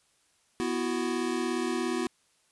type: chord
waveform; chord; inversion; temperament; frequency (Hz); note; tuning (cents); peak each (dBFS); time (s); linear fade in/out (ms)
square; B suspended fourth; none; equal with one note detuned; 246.9 / 332.9 / 370; B3 / E4 / F#4; 0 / +17 / 0; -33; 0.6-2.07; 0
effects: white hiss -68 dBFS RMS until 2.51 s + resampled to 24000 Hz